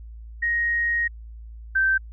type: tone pair in turn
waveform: sine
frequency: 1875 / 1555 Hz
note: A#6 / G6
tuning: +10 / -14 cents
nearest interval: minor third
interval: 324 cents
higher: first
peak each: -20 / -17 dBFS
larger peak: second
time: 0.42-1.08 / 1.75-1.98 s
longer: first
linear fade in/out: 10 ms
effects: added 56 Hz sine -37 dBFS peak until 2.12 s